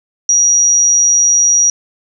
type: tone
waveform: sine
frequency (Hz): 5760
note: F#8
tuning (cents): -47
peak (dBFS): -7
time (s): 0.29-1.7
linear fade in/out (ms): 2
effects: none